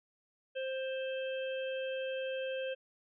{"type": "harmonic tone", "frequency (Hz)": 526, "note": "C5", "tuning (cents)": 9, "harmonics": [1, 3, 5, 6], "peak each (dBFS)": [-35, -46, -46, -48], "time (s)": [0.55, 2.75], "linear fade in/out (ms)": 20, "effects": []}